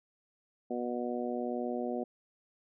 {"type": "harmonic tone", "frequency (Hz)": 121.8, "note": "B2", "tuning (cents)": -24, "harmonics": [2, 3, 4, 5, 6], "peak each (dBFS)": [-36, -38, -39, -40, -41], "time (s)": [0.7, 2.04], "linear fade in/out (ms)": 10, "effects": []}